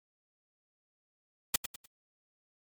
white noise with echo, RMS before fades -25 dBFS, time 1.54-1.56 s, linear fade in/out 5 ms, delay 100 ms, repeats 3, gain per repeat -10 dB, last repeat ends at 1.86 s, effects MP3 96 kbps

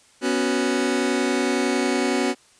sawtooth chord, B suspended second, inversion none, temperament just, 246.9 / 277.8 / 370.4 Hz, B3 / C#4 / F#4, 0 / +4 / +2 cents, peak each -20 dBFS, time 0.21-2.35 s, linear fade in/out 50 ms, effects white hiss -55 dBFS RMS until 2.59 s + resampled to 22050 Hz

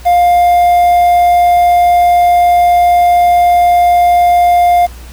triangle tone with quantisation, 704 Hz, F5, 14 cents sharp, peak -3 dBFS, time 0.05-4.87 s, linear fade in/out 20 ms, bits 5, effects added 60 Hz sine -28 dBFS peak until 5.12 s + pink hiss -37 dBFS RMS until 5.12 s

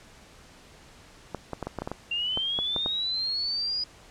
clicks, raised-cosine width 1 ms, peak -17 dBFS, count 12, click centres 1.347 / 1.533 / 1.627 / 1.67 / 1.787 / 1.82 / 1.875 / 1.916 / 2.374 / 2.589 / 2.763 / 2.861 s
sine linear sweep, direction up, 2759 to 4950 Hz, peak -26 dBFS, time 2.11-3.84 s, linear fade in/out 5 ms
effects pink hiss -52 dBFS RMS until 4.1 s + low-pass 8000 Hz 12 dB/octave

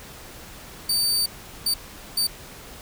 sawtooth tone bursts at uneven times, 4604 Hz, D8, 35 cents flat, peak -17 dBFS, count 3, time 0.89-1.26 / 1.66-1.74 / 2.17-2.27 s, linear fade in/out 5 ms, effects pink hiss -42 dBFS RMS until 2.81 s

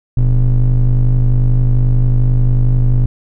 triangle ring-modulated tone, 73.42 Hz, D2, in tune, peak -3 dBFS, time 0.17-3.06 s, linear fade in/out 5 ms, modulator 47.8 Hz, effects none

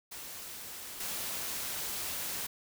white noise with level steps, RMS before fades -44 / -37 dBFS, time 0.11-2.47 s, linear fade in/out 10 ms, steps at 1 s, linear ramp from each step 5 ms, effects none

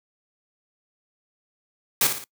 white noise with echo, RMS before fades -19 dBFS, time 2.01-2.07 s, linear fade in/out 2 ms, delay 57 ms, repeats 3, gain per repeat -7 dB, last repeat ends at 2.241 s, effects noise-tail reverb RT60 0.1 s tail -22 dB re dry + high-pass 100 Hz 12 dB/octave

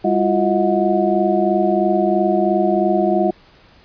sine tone cluster, 200.1 / 336.4 / 359.4 / 632 / 728 Hz, G3 / E4 / F4 / D#5 / F#5, +36 / +35 / +50 / +27 / -28 cents, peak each -20 dBFS, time 0.04-3.31 s, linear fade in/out 10 ms, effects pink hiss -49 dBFS RMS until 3.84 s + resampled to 11025 Hz

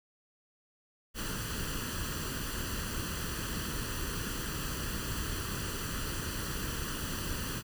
pink noise with comb filter, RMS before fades -36 dBFS, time 1.14-7.63 s, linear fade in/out 50 ms, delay 0.67 ms, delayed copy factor +0.7, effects none

